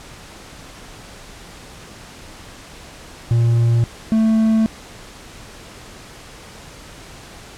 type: tone pair in turn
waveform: triangle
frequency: 117.1 / 221.1 Hz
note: A#2 / A3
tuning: +8 / +9 cents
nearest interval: major seventh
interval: 1101 cents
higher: second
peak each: -10 dBFS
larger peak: neither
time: 3.31-3.84 / 4.12-4.66 s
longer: second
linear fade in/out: 0 ms
effects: pink hiss -39 dBFS RMS until 7.57 s + low-pass 9000 Hz 12 dB/octave